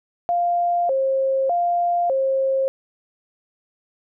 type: tone with vibrato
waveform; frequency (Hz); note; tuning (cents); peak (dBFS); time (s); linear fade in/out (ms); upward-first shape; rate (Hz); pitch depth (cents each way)
sine; 611; D#5; -32; -17; 0.29-2.68; 0; square; 0.83; 230
effects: none